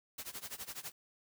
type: noise with tremolo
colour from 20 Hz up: white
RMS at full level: -42 dBFS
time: 0.18-0.92 s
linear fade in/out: 5 ms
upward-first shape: sine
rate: 12 Hz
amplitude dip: 90%
effects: none